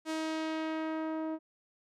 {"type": "tone with low-pass filter sweep", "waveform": "sawtooth", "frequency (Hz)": 317.1, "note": "D#4", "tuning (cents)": 33, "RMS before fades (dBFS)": -35, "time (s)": [0.05, 1.39], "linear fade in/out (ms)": 50, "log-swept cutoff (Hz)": [9200, 760], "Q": 0.79, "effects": []}